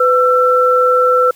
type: tone pair together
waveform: sine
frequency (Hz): 502 / 1340.2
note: B4 / E6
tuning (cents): +28 / +28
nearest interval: octave + perfect fourth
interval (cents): 1700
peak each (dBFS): -11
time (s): 0-1.31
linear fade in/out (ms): 5
effects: white hiss -46 dBFS RMS until 1.35 s